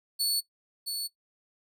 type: tone with echo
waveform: sawtooth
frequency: 4435 Hz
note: C#8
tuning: in tune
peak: -22 dBFS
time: 0.19-0.41 s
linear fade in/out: 20 ms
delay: 670 ms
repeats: 1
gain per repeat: -6 dB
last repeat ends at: 1.08 s
effects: noise-tail reverb RT60 0.1 s tail -17 dB re dry